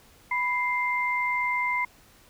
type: tone pair together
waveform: sine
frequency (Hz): 987.8 / 2093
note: B5 / C7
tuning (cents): 0 / 0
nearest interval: octave + minor second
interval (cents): 1300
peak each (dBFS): -27 / -26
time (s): 0.31-1.85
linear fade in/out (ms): 5
effects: pink hiss -56 dBFS RMS until 2.29 s